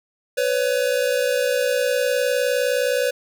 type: tone pair together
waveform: square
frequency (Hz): 501.4 / 561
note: B4 / C#5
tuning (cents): +26 / +21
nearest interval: major second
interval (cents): 195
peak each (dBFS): -21 / -23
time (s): 0.37-3.11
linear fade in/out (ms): 10
effects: none